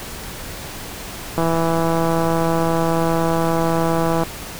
click train, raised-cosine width 1 ms, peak -6 dBFS, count 472, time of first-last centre 1.38-4.235 s, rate 165 Hz, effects pink hiss -32 dBFS RMS until 4.59 s

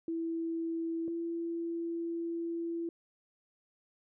sine tone pair in turn, 330 / 336 Hz, E4 / E4, +2 / +33 cents, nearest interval unison, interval 31 cents, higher second, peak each -32 / -33 dBFS, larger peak first, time 0.08-1.08 / 1.08-2.89 s, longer second, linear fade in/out 2 ms, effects none

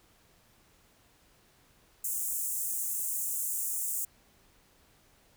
pink high-pass noise, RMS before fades -33 dBFS, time 2.04-4.05 s, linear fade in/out 5 ms, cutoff 7100 Hz, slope 48 dB/octave, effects pink hiss -64 dBFS RMS until 5.36 s

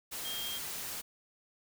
sine tone in noise, 3216 Hz, G7, 44 cents sharp, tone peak -38 dBFS, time 0.24-0.59 s, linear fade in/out 20 ms, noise white, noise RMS -40 dBFS, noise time 0.11-1.02 s, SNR -1 dB, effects none

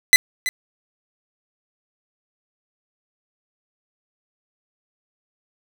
sawtooth tone with echo, 2014 Hz, B6, 33 cents sharp, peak -3 dBFS, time 0.13-0.16 s, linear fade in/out 0 ms, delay 330 ms, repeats 1, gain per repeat -14 dB, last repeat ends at 0.49 s, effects none

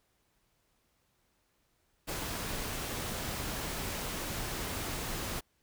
pink noise, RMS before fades -37 dBFS, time 2.07-5.41 s, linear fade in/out 20 ms, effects pink hiss -74 dBFS RMS until 5.62 s

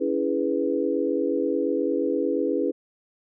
sine chord, C# minor seventh, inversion none, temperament equal with one note detuned, 281.1 / 329.6 / 415.3 / 493.9 Hz, C#4 / E4 / G#4 / B4, +24 / 0 / 0 / 0 cents, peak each -27 dBFS, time 0-2.72 s, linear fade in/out 20 ms, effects none

